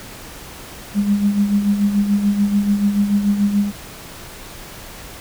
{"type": "tone with tremolo", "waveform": "sine", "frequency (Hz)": 203.3, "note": "G#3", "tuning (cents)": -37, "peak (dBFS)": -11, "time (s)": [0.94, 3.72], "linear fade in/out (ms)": 50, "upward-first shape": "sine", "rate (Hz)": 6.9, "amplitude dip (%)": 60, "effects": ["pink hiss -36 dBFS RMS until 5.2 s"]}